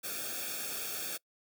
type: noise with comb filter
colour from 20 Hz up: white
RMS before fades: -38 dBFS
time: 0.03-1.18 s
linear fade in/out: 20 ms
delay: 1 ms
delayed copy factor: -0.95
effects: noise-tail reverb RT60 0.1 s tail -24 dB re dry